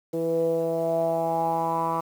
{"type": "tone with low-pass filter sweep", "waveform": "10% pulse", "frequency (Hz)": 164.81, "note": "E3", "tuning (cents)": 0, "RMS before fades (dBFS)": -25, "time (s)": [0.13, 2.01], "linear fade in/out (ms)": 10, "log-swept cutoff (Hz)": [430, 1100], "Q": 5.9, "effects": ["8-bit"]}